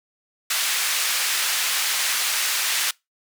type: band-pass noise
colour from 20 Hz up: pink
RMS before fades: -23 dBFS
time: 0.5-2.91 s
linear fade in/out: 5 ms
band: 1800 to 15000 Hz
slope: 12 dB/octave
effects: noise-tail reverb RT60 0.2 s tail -24 dB re dry